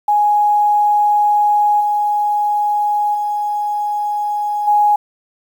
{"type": "tone with level steps", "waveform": "sine", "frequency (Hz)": 832, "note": "G#5", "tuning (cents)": 3, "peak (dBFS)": [-10, -13, -16, -9], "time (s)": [0.08, 4.96], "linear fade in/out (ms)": 5, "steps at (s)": [1.8, 3.14, 4.67], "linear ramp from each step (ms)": 10, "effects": ["7-bit"]}